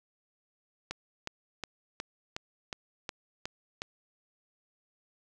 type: click train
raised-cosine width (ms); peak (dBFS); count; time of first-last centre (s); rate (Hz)
0.2; -18; 9; 0.91-3.819; 2.75
effects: none